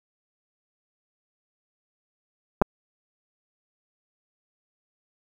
clicks, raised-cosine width 1 ms, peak -5 dBFS, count 2, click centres 2.616 / 2.621 s, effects 7-bit

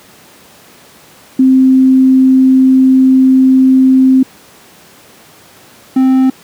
sine / triangle tone pair in turn, 261.6 / 261.6 Hz, C4 / C4, 0 / 0 cents, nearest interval unison, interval 0 cents, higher neither, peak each -3 dBFS, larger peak neither, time 1.39-4.23 / 5.96-6.3 s, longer first, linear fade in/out 5 ms, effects pink hiss -40 dBFS RMS until 6.43 s + high-pass 150 Hz 12 dB/octave

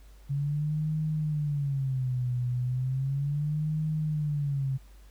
sine tone with vibrato, 138.59 Hz, C#3, in tune, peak -26 dBFS, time 0.29-4.78 s, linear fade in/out 20 ms, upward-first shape sine, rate 0.35 Hz, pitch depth 200 cents each way, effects added 50 Hz sine -49 dBFS peak until 5.1 s + pink hiss -62 dBFS RMS until 5.1 s

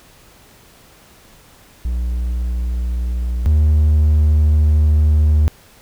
triangle tone pair in turn, 60.4 / 76.1 Hz, B1 / D#2, -38 / -38 cents, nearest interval major third, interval 400 cents, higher second, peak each -15 / -7 dBFS, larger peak second, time 1.85-3.46 / 3.46-5.48 s, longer second, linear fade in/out 0 ms, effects tanh soft clip ceiling -3 dBFS + pink hiss -47 dBFS RMS until 5.81 s

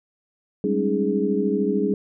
sine tone cluster, 194.4 / 207.7 / 273.1 / 309.8 / 415.5 Hz, G3 / G#3 / C#4 / D#4 / G#4, -14 / 0 / -26 / -7 / +1 cents, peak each -25 / -27 / -27 / -27 / -23 dBFS, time 0.64-1.94 s, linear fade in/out 2 ms, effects none

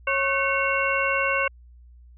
harmonic tone with a mistuned harmonic, 548 Hz, C#5, 20 cents flat, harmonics 1 / 2 / 3 / 4 / 5, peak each -27 / -27 / -27 / -27 / -27 dBFS, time 0.07-1.48 s, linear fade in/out 5 ms, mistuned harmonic 3, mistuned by -140 cents, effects added 60 Hz sine -46 dBFS peak until 2.17 s

